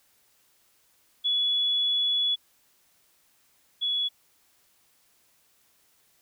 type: tone pair in turn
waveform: sine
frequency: 3400 / 3387 Hz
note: G#7 / G#7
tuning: +40 / +33 cents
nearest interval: unison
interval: 7 cents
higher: first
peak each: -22 / -24 dBFS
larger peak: first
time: 1.24-2.36 / 3.81-4.09 s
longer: first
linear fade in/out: 20 ms
effects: white hiss -65 dBFS RMS until 6.21 s